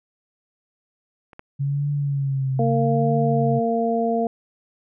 clicks, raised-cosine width 0.5 ms, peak -30 / -22 dBFS, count 2, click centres 1.332 / 1.394 s
sine tone with vibrato, 138.59 Hz, C#3, in tune, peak -20 dBFS, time 1.59-3.6 s, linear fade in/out 20 ms, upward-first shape triangle, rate 0.8 Hz, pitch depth 83 cents each way
harmonic tone, 230 Hz, A#3, 23 cents flat, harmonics 1 / 2 / 3, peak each -23 / -23 / -23 dBFS, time 2.59-4.27 s, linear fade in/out 2 ms
effects none

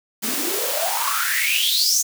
white noise with high-pass filter sweep, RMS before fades -21 dBFS, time 0.22-2.03 s, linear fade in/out 20 ms, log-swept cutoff 210 to 6700 Hz, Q 9.6, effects none

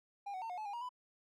triangle tone with pitch steps, 805 / 747 / 905 / 721 / 861 / 811 / 948 / 997 Hz, G5 / F#5 / A5 / F#5 / A5 / G#5 / A#5 / B5, +46 / +16 / +48 / -45 / -38 / -41 / +29 / +16 cents, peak -38 dBFS, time 0.26-0.892 s, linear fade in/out 10 ms, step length 79 ms, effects none

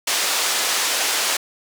white band-pass noise, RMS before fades -21 dBFS, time 0.07-1.37 s, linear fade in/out 5 ms, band 460 to 7400 Hz, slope 12 dB/octave, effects none

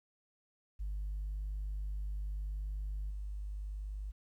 sine tone with level steps, 50.4 Hz, G1, 49 cents sharp, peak -34 / -37 dBFS, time 0.79-4.12 s, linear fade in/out 20 ms, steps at 3.1 s, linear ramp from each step 5 ms, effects tanh soft clip ceiling -33 dBFS + 12-bit

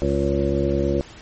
harmonic tone, 69.7 Hz, C#2, 10 cents sharp, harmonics 1 / 2 / 3 / 4 / 5 / 7 / 8, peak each -25 / -27 / -27 / -28 / -23 / -27 / -26 dBFS, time 0.02-1.01 s, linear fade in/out 0 ms, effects pink hiss -43 dBFS RMS until 1.21 s + MP3 32 kbps

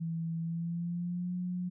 sine tone with pitch glide, 164.81 to 179.73 Hz, E3 to F3, 0 to +50 cents, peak -32 dBFS, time 0-1.7 s, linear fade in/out 20 ms, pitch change +150 cents, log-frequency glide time 0.4-1.34 s, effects none

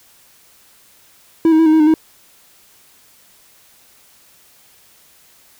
triangle tone with pitch steps, 327.2 / 316.1 / 325.4 / 311.3 / 317.6 / 304.2 / 317 Hz, E4 / D#4 / E4 / D#4 / D#4 / D#4 / D#4, -13 / +27 / -22 / +1 / +36 / -39 / +32 cents, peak -6 dBFS, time 1.45-1.94 s, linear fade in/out 2 ms, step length 70 ms, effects white hiss -50 dBFS RMS until 5.59 s

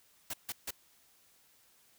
white noise bursts, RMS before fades -38 dBFS, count 3, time 0.3-0.708 s, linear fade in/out 5 ms, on 36 ms, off 150 ms, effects white hiss -66 dBFS RMS until 1.98 s

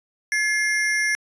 square ring-modulated tone, 1915 Hz, A#6, 46 cents sharp, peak -17 dBFS, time 0.32-1.15 s, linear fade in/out 0 ms, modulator 204 Hz, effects resampled to 22050 Hz

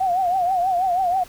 sine tone with vibrato, 732 Hz, F#5, 19 cents flat, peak -17 dBFS, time 0-1.24 s, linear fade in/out 10 ms, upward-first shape triangle, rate 6.2 Hz, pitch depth 120 cents each way, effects pink hiss -45 dBFS RMS until 1.28 s

